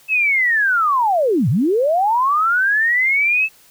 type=linear two-way sweep; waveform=sine; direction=down then up; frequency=2637 to 101.2 to 2637 Hz; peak=-13 dBFS; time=0.08-3.49 s; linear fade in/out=50 ms; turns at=1.49 s; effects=white hiss -50 dBFS RMS until 3.7 s